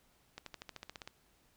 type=accelerating click train; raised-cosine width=0.2 ms; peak=-27 dBFS; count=11; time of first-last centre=0.38-1.075 s; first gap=83 ms; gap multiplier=0.96; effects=pink hiss -70 dBFS RMS until 1.56 s